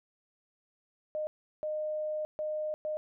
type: tone bursts at uneven times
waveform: sine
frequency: 613 Hz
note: D#5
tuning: 26 cents flat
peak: -31 dBFS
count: 4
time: 1.15-1.27 / 1.63-2.25 / 2.39-2.74 / 2.85-2.97 s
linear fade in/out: 0 ms
effects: none